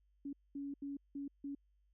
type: tone bursts at uneven times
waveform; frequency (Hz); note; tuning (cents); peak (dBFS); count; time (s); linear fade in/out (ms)
sine; 281; C#4; +24; -40; 5; 0.25-0.33 / 0.55-0.74 / 0.82-0.97 / 1.15-1.28 / 1.44-1.55; 5
effects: added 50 Hz sine -70 dBFS peak until 1.93 s

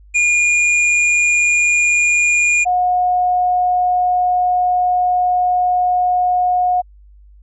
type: tone pair in turn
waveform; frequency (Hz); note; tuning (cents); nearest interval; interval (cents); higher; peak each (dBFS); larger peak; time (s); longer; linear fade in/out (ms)
square / sine; 2426 / 723.8; D#7 / F#5; -44 / -38; octave + major sixth; 2094; first; -12; neither; 0.14-2.65 / 2.65-6.82; second; 20
effects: added 50 Hz sine -41 dBFS peak until 7.42 s + resampled to 24000 Hz

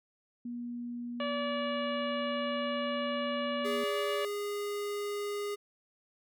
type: tone with pitch glide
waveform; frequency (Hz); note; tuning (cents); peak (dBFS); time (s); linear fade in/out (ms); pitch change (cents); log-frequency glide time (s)
sine; 240.2 to 241.7; B3 to B3; -48 to -37; -36; 0.45-3.84; 5; +11; 1.39-2.97
type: harmonic tone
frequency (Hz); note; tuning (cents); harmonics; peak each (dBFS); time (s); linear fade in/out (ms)
576; D5; -34; 1 / 2 / 3 / 4 / 5 / 6 / 7; -34 / -38 / -43 / -45 / -41 / -50 / -53; 1.2-4.25; 2
type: tone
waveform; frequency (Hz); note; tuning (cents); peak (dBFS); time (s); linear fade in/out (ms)
square; 410.3; G#4; -21; -34; 3.64-5.56; 20
effects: none

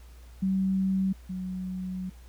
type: tone pair in turn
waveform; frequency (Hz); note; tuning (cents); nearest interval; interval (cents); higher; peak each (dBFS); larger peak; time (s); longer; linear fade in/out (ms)
sine; 190.8 / 185.05; G3 / F#3; -47 / 0; minor second; 53; first; -23 / -31; first; 0.42-1.13 / 1.29-2.1; second; 10
effects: added 60 Hz sine -46 dBFS peak until 2.28 s + pink hiss -59 dBFS RMS until 2.28 s

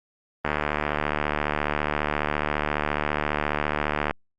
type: click train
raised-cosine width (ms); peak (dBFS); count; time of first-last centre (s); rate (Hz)
0.5; -8; 274; 0.45-4.11; 74.6
effects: Opus 24 kbps

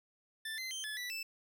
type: tone with pitch steps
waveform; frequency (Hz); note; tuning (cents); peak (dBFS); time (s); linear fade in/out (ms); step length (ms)
25% pulse; 1769 / 2060 / 3125 / 1721 / 1966 / 2643; A6 / C7 / G7 / A6 / B6 / E7; +9 / -28 / -6 / -39 / -8 / +4; -35; 0.45-1.23; 5; 130
effects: none

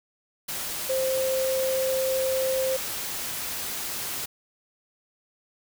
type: tone in noise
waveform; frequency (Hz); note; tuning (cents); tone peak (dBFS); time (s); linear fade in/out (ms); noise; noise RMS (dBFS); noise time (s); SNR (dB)
sine; 525; C5; +6; -23; 0.89-2.77; 10; white; -32; 0.48-4.26; +6
effects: none

